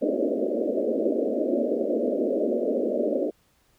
white band-pass noise, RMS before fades -25 dBFS, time 0.01-3.31 s, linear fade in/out 20 ms, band 220 to 620 Hz, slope 96 dB/octave, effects pink hiss -65 dBFS RMS until 3.78 s

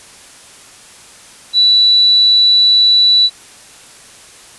sine tone, 3951 Hz, B7, in tune, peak -6 dBFS, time 1.53-3.3 s, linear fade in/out 50 ms, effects white hiss -39 dBFS RMS until 4.58 s + resampled to 24000 Hz

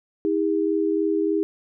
sine tone pair together, 320.5 / 403.8 Hz, E4 / G#4, -49 / -49 cents, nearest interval major third, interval 400 cents, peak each -22 dBFS, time 0.25-1.43 s, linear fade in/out 0 ms, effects none

